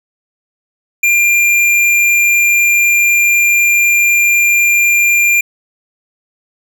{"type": "tone with tanh clipping", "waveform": "sine", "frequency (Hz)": 2392, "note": "D7", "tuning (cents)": 31, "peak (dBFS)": -9, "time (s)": [1.03, 5.41], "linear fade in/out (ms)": 5, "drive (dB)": 18, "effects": []}